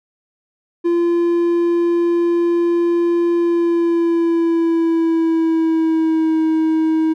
triangle tone with pitch glide, 343.2 to 318.4 Hz, F4 to D#4, -30 to +40 cents, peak -11 dBFS, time 0.84-7.14 s, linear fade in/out 20 ms, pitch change -130 cents, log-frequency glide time 3.35-6.41 s, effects none

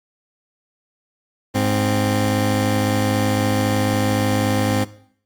20% pulse tone pair together, 103.83 / 261.6 Hz, G#2 / C4, 0 / 0 cents, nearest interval octave + major third, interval 1600 cents, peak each -15 dBFS, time 1.54-4.85 s, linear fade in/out 20 ms, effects noise-tail reverb RT60 0.6 s tail -18 dB re dry + Opus 48 kbps

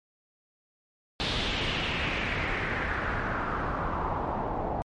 pink noise with low-pass filter sweep, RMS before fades -30 dBFS, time 1.2-4.82 s, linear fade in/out 0 ms, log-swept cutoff 3800 to 740 Hz, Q 3, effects MP3 48 kbps

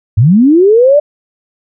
sine linear sweep, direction up, 93 to 604 Hz, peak -3 dBFS, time 0.17-1 s, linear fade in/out 10 ms, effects none

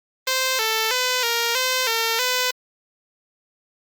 5% pulse tone with pitch steps, 520 / 442.8 / 504 / 466.7 / 513 / 454.7 / 503 Hz, C5 / A4 / B4 / A#4 / C5 / A#4 / B4, -11 / +11 / +35 / +2 / -34 / -43 / +32 cents, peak -8 dBFS, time 0.27-2.51 s, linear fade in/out 5 ms, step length 320 ms, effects Opus 32 kbps

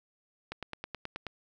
click train, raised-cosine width 0.3 ms, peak -21 dBFS, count 8, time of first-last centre 0.52-1.267 s, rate 9.37 Hz, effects none

